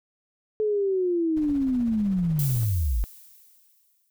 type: linear sweep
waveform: sine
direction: down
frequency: 433.9 to 45.93 Hz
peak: -21 dBFS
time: 0.6-3.04 s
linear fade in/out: 0 ms
type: noise with tremolo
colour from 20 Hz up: brown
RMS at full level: -38 dBFS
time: 1.36-2.66 s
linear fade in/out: 10 ms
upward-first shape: triangle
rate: 16 Hz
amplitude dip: 65%
type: noise with exponential decay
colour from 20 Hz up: violet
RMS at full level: -30 dBFS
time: 2.39-4.1 s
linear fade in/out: 1 ms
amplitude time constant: 370 ms
effects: none